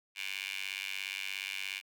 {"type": "tone with high-pass filter", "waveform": "15% pulse", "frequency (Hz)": 97, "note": "G2", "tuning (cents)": -18, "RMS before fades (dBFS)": -39, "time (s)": [0.15, 1.82], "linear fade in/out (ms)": 50, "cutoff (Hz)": 2500, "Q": 5.8, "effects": []}